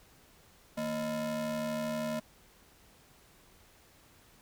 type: ring-modulated tone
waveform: square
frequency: 194.4 Hz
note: G3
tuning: 14 cents flat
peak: -30 dBFS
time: 0.77-2.2 s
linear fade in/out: 10 ms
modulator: 425 Hz
effects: pink hiss -61 dBFS RMS until 4.41 s